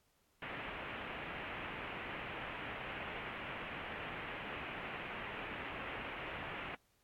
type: low-pass noise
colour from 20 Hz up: white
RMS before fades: -45 dBFS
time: 0.42-6.75 s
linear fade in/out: 2 ms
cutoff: 2800 Hz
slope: 48 dB/octave
effects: pink hiss -75 dBFS RMS until 7.03 s + AAC 64 kbps